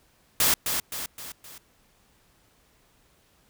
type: noise with echo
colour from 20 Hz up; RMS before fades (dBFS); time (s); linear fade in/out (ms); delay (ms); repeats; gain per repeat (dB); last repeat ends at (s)
white; -21; 0.4-0.54; 2; 260; 4; -6; 1.58
effects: pink hiss -63 dBFS RMS until 3.49 s